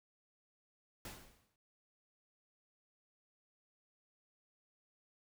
pink noise with exponential decay, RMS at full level -45 dBFS, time 1.05-1.56 s, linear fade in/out 2 ms, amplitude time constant 110 ms, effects none

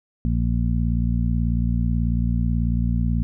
harmonic tone, 58.27 Hz, A#1, in tune, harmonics 1 / 2 / 3 / 4, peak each -21 / -24 / -26 / -27 dBFS, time 0.25-3.23 s, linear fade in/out 0 ms, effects none

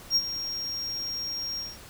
triangle tone with ADSR envelope, 5580 Hz, F8, 2 cents flat, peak -17 dBFS, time 0.1-1.78 s, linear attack 59 ms, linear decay 50 ms, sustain -12 dB, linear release 200 ms, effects pink hiss -47 dBFS RMS until 1.89 s

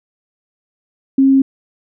sine tone, 269.5 Hz, C#4, 49 cents flat, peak -7 dBFS, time 1.18-1.42 s, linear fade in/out 5 ms, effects none

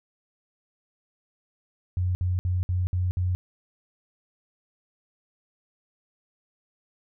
sine tone bursts, 90.6 Hz, F#2, 36 cents flat, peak -22 dBFS, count 6, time 1.97-3.35 s, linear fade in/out 0 ms, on 180 ms, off 60 ms, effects none

